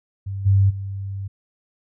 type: tone with level steps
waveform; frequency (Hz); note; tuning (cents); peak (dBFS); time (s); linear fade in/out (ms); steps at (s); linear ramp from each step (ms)
sine; 98; G2; 0; -25 / -12 / -26; 0.26-1.28; 10; 0.45 / 0.69; 20
effects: none